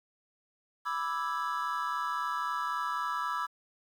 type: chord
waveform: triangle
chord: E dominant seventh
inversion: second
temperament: equal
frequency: 987.8 / 1174.7 / 1318.5 / 1661.2 Hz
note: B5 / D6 / E6 / G#6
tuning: 0 / 0 / 0 / 0 cents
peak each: -34 / -34 / -33 / -38 dBFS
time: 0.85-3.47 s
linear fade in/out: 20 ms
effects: 10-bit